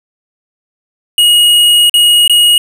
square tone with dropouts, 2886 Hz, F#7, 44 cents flat, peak -5 dBFS, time 1.18-2.58 s, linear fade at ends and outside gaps 2 ms, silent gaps 1.896-1.94 / 2.278-2.296 s, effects 7-bit

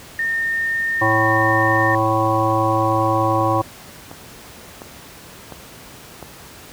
sine tone, 1824 Hz, A#6, 38 cents flat, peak -18 dBFS, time 0.19-1.95 s, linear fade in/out 2 ms
harmonic tone, 110 Hz, A2, in tune, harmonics 1 / 3 / 5 / 7 / 9 / 10, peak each -22 / -22 / -22 / -22 / -22 / -22 dBFS, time 1.01-3.62 s, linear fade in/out 10 ms
click train, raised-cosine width 1 ms, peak -19 dBFS, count 5, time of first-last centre 3.41-6.227 s, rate 1.42 Hz
effects pink hiss -40 dBFS RMS until 6.72 s + high-pass 60 Hz 12 dB/octave

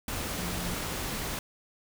sine tone in noise, 176.2 Hz, F3, 16 cents sharp, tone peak -36 dBFS, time 0.38-0.74 s, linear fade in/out 2 ms, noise pink, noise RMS -34 dBFS, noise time 0.08-1.39 s, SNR -5 dB, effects none

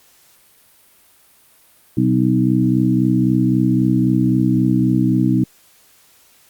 harmonic tone with a mistuned harmonic, 63.8 Hz, C2, 43 cents flat, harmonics 2 / 3 / 4 / 5, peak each -18 / -18 / -18 / -18 dBFS, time 1.97-5.44 s, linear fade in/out 5 ms, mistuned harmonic 5, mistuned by -20 cents, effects white hiss -52 dBFS RMS until 6.49 s + Opus 48 kbps

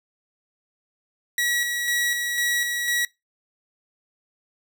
sawtooth tone with tremolo, 1924 Hz, B6, 46 cents flat, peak -17 dBFS, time 1.38-3.05 s, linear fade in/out 2 ms, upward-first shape square, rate 2 Hz, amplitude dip 35%, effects noise-tail reverb RT60 0.2 s tail -23 dB re dry

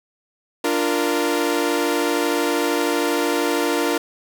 sawtooth chord, Bb major, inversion first, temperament equal with one note detuned, 293.7 / 346.6 / 466.2 Hz, D4 / F4 / Bb4, 0 / -13 / 0 cents, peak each -19 dBFS, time 0.64-3.98 s, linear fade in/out 5 ms, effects 7-bit

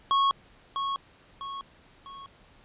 square tone with echo, 1100 Hz, C#6, 14 cents flat, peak -21 dBFS, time 0.11-0.31 s, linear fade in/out 0 ms, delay 650 ms, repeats 3, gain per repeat -7 dB, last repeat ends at 2.26 s, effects pink hiss -57 dBFS RMS until 2.64 s + resampled to 8000 Hz

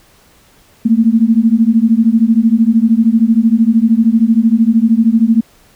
sine beating tone pair, 220 / 233 Hz, A3 / A#3, 0 / -1 cents, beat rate 13 Hz, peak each -10 dBFS, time 0.85-5.41 s, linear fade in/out 10 ms, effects pink hiss -48 dBFS RMS until 5.75 s

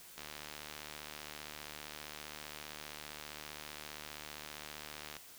click train, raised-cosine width 0.2 ms, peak -27 dBFS, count 376, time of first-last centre 0.18-5.167 s, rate 75.2 Hz, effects white hiss -55 dBFS RMS until 5.38 s

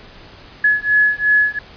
sine beating tone pair, 1697 / 1699.8 Hz, G#6 / G#6, +37 / +40 cents, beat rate 2.8 Hz, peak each -15 dBFS, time 0.64-1.59 s, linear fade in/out 5 ms, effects pink hiss -41 dBFS RMS until 1.76 s + resampled to 11025 Hz

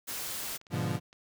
white noise, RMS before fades -37 dBFS, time 0.07-0.58 s, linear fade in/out 20 ms
clicks, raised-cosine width 0.2 ms, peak -37 dBFS, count 8, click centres 0.559 / 0.614 / 0.668 / 0.833 / 0.881 / 0.919 / 0.988 / 1.129 s
35% pulse chord, G# diminished seventh, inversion none, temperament equal, 103.83 / 123.47 / 146.83 / 174.61 Hz, G#2 / B2 / D3 / F3, 0 / 0 / 0 / 0 cents, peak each -34 / -33 / -34 / -33 dBFS, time 0.7-1 s, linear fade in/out 50 ms
effects none

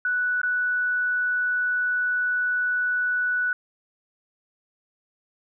sine tone with dropouts, 1480 Hz, F#6, in tune, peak -21 dBFS, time 0.05-3.53 s, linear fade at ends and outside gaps 2 ms, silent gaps 0.416-0.432 s, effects none

